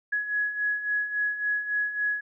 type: beating tone pair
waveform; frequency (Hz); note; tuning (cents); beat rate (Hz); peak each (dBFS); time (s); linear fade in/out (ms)
sine; 1677 / 1680.6; G#6 / G#6; +16 / +20; 3.6; -32 / -26; 0.12-2.21; 10
effects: none